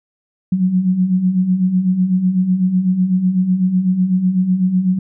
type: beating tone pair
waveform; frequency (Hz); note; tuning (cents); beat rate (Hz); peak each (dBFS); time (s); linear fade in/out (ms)
sine; 178.5 / 186.5; F3 / F#3; +38 / +14; 8; -20 / -13; 0.52-4.99; 5
effects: none